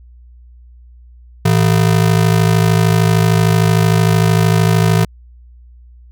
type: ring-modulated tone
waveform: square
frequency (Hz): 138.59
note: C#3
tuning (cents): 0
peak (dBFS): -7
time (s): 1.45-5.05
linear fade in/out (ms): 5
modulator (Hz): 26.6
effects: added 60 Hz sine -38 dBFS peak until 6.11 s